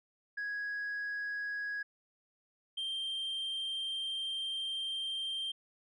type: tone pair in turn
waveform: sine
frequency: 1661.2 / 3163 Hz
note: G#6 / G7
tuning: 0 / +15 cents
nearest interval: major seventh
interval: 1115 cents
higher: second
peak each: -33 / -32 dBFS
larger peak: second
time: 0.37-1.83 / 2.77-5.52 s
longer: second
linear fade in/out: 10 ms
effects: tanh soft clip ceiling -33 dBFS